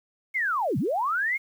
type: linear two-way sweep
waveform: sine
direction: down then up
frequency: 2207 to 110 to 2207 Hz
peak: -23 dBFS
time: 0.34-1.38 s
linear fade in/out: 20 ms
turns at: 0.78 s
effects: 9-bit